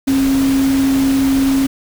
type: tone in noise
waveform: sine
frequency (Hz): 270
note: C#4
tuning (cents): -45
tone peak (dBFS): -11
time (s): 0.07-1.67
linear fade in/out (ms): 10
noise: pink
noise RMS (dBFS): -25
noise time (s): 0.07-1.67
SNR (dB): +11
effects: none